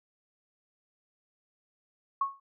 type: tone with exponential decay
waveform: sine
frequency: 1099 Hz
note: C#6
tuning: 15 cents flat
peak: -22 dBFS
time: 2.21-2.4 s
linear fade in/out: 5 ms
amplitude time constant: 41 ms
effects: none